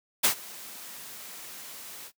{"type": "noise with ADSR envelope", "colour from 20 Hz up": "white", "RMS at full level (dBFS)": -20, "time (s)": [0.23, 2.12], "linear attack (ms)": 18, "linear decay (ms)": 95, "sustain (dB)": -23, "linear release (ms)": 64, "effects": ["noise-tail reverb RT60 0.1 s tail -19 dB re dry", "high-pass 150 Hz 12 dB/octave"]}